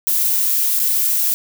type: noise with dropouts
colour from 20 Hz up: violet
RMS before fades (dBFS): -17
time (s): 0.07-1.34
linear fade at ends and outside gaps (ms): 0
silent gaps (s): 0.793-0.799
effects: none